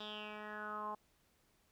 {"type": "tone with low-pass filter sweep", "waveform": "10% pulse", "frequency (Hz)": 211.4, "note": "G#3", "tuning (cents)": 31, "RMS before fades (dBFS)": -45, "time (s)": [0, 0.95], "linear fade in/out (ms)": 5, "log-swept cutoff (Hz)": [3800, 950], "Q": 6.8, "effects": ["pink hiss -74 dBFS RMS until 1.71 s"]}